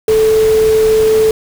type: tone in noise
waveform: sine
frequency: 438 Hz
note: A4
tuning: 8 cents flat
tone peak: -7 dBFS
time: 0.08-1.31 s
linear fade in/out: 2 ms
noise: pink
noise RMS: -24 dBFS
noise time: 0.08-1.31 s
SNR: +14 dB
effects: none